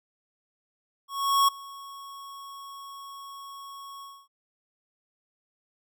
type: tone with ADSR envelope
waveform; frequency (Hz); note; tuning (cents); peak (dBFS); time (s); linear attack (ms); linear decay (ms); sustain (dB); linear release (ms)
square; 1105; C#6; -6; -18; 1.08-4.28; 400; 10; -23; 260
effects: none